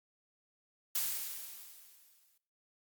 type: noise with exponential decay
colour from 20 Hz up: blue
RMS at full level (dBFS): -32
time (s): 0.95-2.38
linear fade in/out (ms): 5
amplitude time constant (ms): 310
effects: noise-tail reverb RT60 0.7 s tail -21 dB re dry + Opus 48 kbps